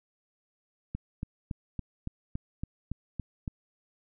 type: click train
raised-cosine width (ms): 5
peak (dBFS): -21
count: 10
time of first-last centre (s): 0.95-3.478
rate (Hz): 3.56
effects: none